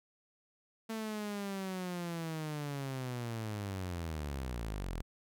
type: linear sweep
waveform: sawtooth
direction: down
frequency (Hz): 224.6 to 38.89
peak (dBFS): -33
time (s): 0.89-5.02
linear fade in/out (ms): 10
effects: none